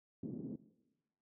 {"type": "band-pass noise", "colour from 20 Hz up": "pink", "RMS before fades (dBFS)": -44, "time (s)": [0.23, 0.56], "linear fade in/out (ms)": 5, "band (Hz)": [170, 330], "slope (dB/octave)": 24, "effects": ["noise-tail reverb RT60 1.0 s tail -17 dB re dry"]}